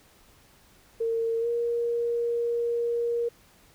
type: tone with pitch glide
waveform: sine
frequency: 456.6 to 471.1 Hz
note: A#4 to A#4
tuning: -36 to +18 cents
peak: -24 dBFS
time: 1-3.29 s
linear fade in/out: 10 ms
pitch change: +54 cents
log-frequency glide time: 1.4-1.47 s
effects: pink hiss -58 dBFS RMS until 3.74 s